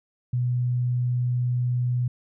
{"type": "tone", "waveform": "sine", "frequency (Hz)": 123.47, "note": "B2", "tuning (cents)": 0, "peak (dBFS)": -21, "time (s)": [0.33, 2.08], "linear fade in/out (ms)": 5, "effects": []}